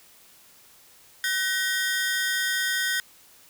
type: ring-modulated tone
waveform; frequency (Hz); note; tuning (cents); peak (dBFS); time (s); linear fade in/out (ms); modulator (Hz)
sawtooth; 1700; G#6; +40; -17; 1.24-3; 0; 185
effects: white hiss -54 dBFS RMS until 3.49 s